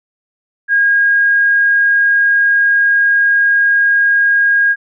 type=tone; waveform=sine; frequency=1630 Hz; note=G#6; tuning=33 cents flat; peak=-8 dBFS; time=0.68-4.76 s; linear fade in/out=50 ms; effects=none